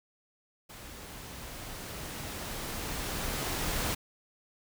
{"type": "noise with level ramp", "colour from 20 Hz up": "pink", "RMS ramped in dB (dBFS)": [-47, -31], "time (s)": [0.69, 3.95], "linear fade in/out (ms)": 10, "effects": []}